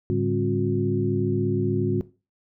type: tone cluster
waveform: sine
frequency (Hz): 106.9 / 143.5 / 198.3 / 267 / 360.2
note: A2 / D3 / G3 / C4 / F#4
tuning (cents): -49 / -40 / +20 / +35 / -46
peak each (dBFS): -26 / -28 / -29 / -29 / -25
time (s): 0.1-2.01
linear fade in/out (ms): 0
effects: noise-tail reverb RT60 0.3 s tail -17 dB re dry